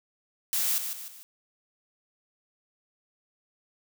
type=noise with echo; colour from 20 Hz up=blue; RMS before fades=-27 dBFS; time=0.53-0.78 s; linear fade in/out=0 ms; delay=150 ms; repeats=3; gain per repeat=-7 dB; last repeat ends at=1.23 s; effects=none